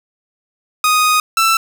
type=tone pair in turn; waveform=sawtooth; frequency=1244.5 / 1332.3 Hz; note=D#6 / E6; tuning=0 / +18 cents; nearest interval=minor second; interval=118 cents; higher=second; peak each=-7 dBFS; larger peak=neither; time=0.84-1.2 / 1.37-1.57 s; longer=first; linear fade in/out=2 ms; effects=none